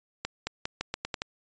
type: accelerating click train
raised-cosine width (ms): 0.2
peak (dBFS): -13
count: 8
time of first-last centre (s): 0.25-1.219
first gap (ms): 220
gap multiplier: 0.84
effects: resampled to 16000 Hz